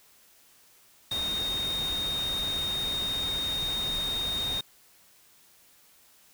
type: tone in noise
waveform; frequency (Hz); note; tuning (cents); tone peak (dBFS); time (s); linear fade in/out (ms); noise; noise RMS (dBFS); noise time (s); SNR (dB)
sine; 3700; A#7; -14; -28; 1.11-4.61; 5; pink; -38; 1.11-4.61; +7
effects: white hiss -59 dBFS RMS until 6.33 s